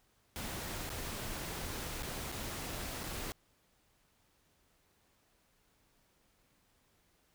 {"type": "noise with dropouts", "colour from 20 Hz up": "pink", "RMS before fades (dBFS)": -41, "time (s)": [0.36, 3.32], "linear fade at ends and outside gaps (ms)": 0, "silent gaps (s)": [[0.893, 0.901], [2.024, 2.031], [2.317, 2.323], [3.034, 3.038]], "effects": ["pink hiss -72 dBFS RMS until 7.34 s"]}